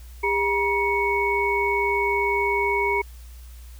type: tone cluster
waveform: sine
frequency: 403.4 / 956 / 2221 Hz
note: G4 / A#5 / C#7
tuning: +50 / +43 / +3 cents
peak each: -24 dBFS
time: 0.23-3.02 s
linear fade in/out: 10 ms
effects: added 60 Hz sine -39 dBFS peak until 3.79 s + white hiss -53 dBFS RMS until 3.79 s